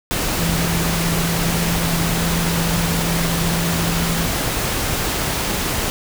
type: tone in noise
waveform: sine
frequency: 168 Hz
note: E3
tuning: 33 cents sharp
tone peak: -20 dBFS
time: 0.39-4.26 s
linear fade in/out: 0 ms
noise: pink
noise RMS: -21 dBFS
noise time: 0.11-5.9 s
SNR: -2 dB
effects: none